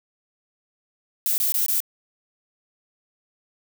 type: noise bursts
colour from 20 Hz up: violet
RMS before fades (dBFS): -22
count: 4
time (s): 1.26-1.803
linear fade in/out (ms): 0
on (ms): 120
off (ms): 21
effects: none